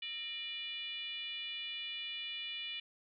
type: tone with frequency modulation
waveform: sine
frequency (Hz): 2934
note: F#7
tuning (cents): -15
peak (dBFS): -39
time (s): 0.02-2.8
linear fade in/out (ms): 5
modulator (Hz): 542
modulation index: 1.2
effects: none